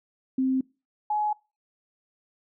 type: tone pair in turn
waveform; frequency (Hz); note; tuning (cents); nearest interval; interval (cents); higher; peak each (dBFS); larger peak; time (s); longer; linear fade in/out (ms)
sine; 261.8 / 843.5; C4 / G#5; +1 / +27; octave + minor sixth; 2026; second; -21 / -23; first; 0.38-0.61 / 1.1-1.33; neither; 5
effects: noise-tail reverb RT60 0.3 s tail -24 dB re dry